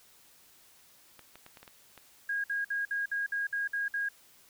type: clicks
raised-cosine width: 0.3 ms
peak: -33 dBFS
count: 7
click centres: 1.193 / 1.356 / 1.464 / 1.572 / 1.63 / 1.678 / 1.977 s
type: tone bursts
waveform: sine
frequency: 1634 Hz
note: G#6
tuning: 29 cents flat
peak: -29 dBFS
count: 9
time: 2.29-4.088 s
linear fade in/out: 5 ms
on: 150 ms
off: 56 ms
effects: white hiss -60 dBFS RMS until 4.49 s